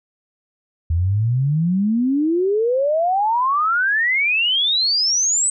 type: exponential sweep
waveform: sine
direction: up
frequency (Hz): 79.5 to 8200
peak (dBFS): -15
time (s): 0.9-5.5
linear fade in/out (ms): 5
effects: none